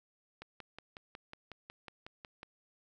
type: click train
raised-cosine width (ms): 0.3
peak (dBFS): -30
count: 12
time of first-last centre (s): 0.42-2.431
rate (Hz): 5.47
effects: none